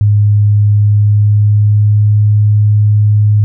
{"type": "tone with pitch glide", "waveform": "sine", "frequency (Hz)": [103.83, 105.04], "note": ["G#2", "G#2"], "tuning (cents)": [0, 20], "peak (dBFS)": -5, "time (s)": [0.01, 3.44], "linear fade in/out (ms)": 0, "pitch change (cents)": 20, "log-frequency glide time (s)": [0.73, 2.15], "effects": []}